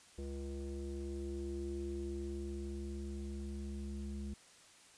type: tone with low-pass filter sweep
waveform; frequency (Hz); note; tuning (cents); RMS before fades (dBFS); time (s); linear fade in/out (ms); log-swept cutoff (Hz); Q
square; 69.3; C#2; 0; -42; 0.18-4.34; 5; 420 to 260; 6.2
effects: white hiss -61 dBFS RMS until 4.97 s + resampled to 22050 Hz